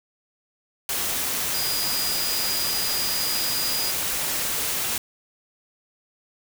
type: tone in noise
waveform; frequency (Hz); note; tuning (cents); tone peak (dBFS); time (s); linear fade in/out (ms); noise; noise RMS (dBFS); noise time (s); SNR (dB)
sine; 4900; D#8; -27; -27; 1.54-3.91; 2; white; -26; 0.89-4.98; -4
effects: none